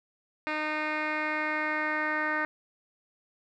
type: tone with low-pass filter sweep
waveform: 10% pulse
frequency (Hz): 306.5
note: D#4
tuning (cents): -26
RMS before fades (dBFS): -30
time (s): 0.47-2.45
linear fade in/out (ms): 0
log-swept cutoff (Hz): 2700 to 1800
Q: 3.6
effects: none